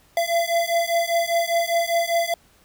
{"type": "beating tone pair", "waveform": "square", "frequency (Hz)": [676, 681], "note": ["E5", "F5"], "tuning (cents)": [43, -44], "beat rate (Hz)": 5, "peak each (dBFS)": -23, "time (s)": [0.17, 2.34], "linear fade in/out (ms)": 2, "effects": ["pink hiss -57 dBFS RMS until 2.64 s"]}